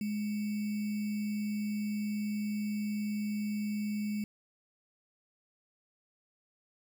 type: tone with sample-and-hold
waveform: sine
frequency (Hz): 209.4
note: G#3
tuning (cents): +15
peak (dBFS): -31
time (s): 0.01-4.24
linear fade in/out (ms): 2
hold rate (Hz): 2450
effects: none